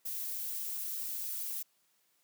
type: noise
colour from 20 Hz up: violet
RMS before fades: -38 dBFS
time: 0.05-1.63 s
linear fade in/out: 10 ms
effects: white hiss -73 dBFS RMS until 2.23 s + high-pass 150 Hz 12 dB/octave